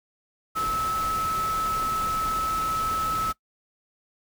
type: tone in noise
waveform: sine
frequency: 1300 Hz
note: E6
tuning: 24 cents flat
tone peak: -24 dBFS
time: 0.55-3.33 s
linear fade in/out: 20 ms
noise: pink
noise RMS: -35 dBFS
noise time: 0.55-3.33 s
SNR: +8 dB
effects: noise-tail reverb RT60 0.1 s tail -20 dB re dry